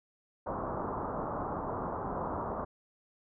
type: low-pass noise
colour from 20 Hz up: white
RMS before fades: -36 dBFS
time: 0.46-2.65 s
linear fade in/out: 10 ms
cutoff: 1200 Hz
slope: 48 dB/octave
effects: none